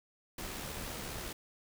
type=noise with amplitude modulation; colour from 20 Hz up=pink; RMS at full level=-40 dBFS; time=0.38-1.33 s; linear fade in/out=5 ms; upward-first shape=sine; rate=74.9 Hz; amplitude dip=35%; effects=none